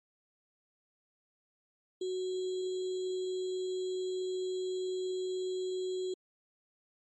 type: tone with sample-and-hold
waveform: sine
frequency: 370.3 Hz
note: F#4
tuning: 1 cent sharp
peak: -32 dBFS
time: 2.01-6.14 s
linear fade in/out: 5 ms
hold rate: 3675 Hz
effects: MP3 32 kbps